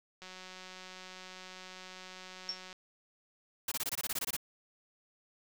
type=click train; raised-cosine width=0.2 ms; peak=-31 dBFS; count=465; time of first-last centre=0.22-2.728 s; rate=185 Hz
type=tone with exponential decay; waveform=sine; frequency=5460 Hz; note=F8; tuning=40 cents flat; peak=-30 dBFS; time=2.49-2.62 s; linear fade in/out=1 ms; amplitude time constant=27 ms
type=noise bursts; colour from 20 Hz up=white; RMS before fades=-35 dBFS; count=12; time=3.68-4.366 s; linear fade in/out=5 ms; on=37 ms; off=22 ms
effects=none